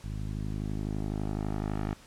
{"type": "tone with low-pass filter sweep", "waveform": "10% pulse", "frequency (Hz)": 51.91, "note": "G#1", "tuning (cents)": 0, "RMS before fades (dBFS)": -33, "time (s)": [0.04, 1.94], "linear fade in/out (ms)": 5, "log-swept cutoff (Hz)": [130, 2000], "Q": 0.7, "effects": ["pink hiss -54 dBFS RMS until 2.06 s", "low-pass 10000 Hz 12 dB/octave"]}